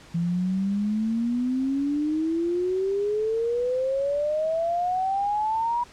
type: exponential sweep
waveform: sine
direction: up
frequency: 166.9 to 971 Hz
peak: -22 dBFS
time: 0.14-5.84 s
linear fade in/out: 10 ms
effects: pink hiss -49 dBFS RMS until 5.92 s + low-pass 7000 Hz 12 dB/octave